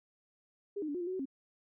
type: tone with pitch steps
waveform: sine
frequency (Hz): 404.7 / 308.1 / 287.6 / 358.8 / 346.2 / 369.7 / 375.8 / 269.3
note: G#4 / D#4 / D4 / F4 / F4 / F#4 / F#4 / C#4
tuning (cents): -45 / -17 / -36 / +47 / -15 / -1 / +27 / -50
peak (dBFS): -34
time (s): 0.76-1.256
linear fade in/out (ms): 10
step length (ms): 62
effects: none